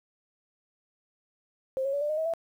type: tone with pitch steps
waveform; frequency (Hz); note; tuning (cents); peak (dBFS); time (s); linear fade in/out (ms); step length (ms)
sine; 528 / 548.5 / 569.8 / 592 / 615 / 638.9 / 663.7; C5 / C#5 / C#5 / D5 / D#5 / D#5 / E5; +16 / -18 / +48 / +14 / -20 / +46 / +12; -26; 1.77-2.337; 0; 81
effects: 10-bit